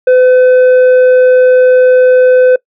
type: tone with tanh clipping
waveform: triangle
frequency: 507 Hz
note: B4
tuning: 45 cents sharp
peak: -4 dBFS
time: 0.07-2.56 s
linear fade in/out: 5 ms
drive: 10 dB
effects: noise-tail reverb RT60 0.1 s tail -23 dB re dry